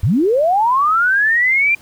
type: linear sweep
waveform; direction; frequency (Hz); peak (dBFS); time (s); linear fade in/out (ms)
sine; up; 75.5 to 2401; -11; 0.03-1.75; 5
effects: pink hiss -46 dBFS RMS until 1.81 s